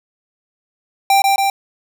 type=tone with echo; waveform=square; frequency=787 Hz; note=G5; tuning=7 cents sharp; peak=-10 dBFS; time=1.1-1.22 s; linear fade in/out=2 ms; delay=140 ms; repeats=2; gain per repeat=-2 dB; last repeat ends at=1.5 s; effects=none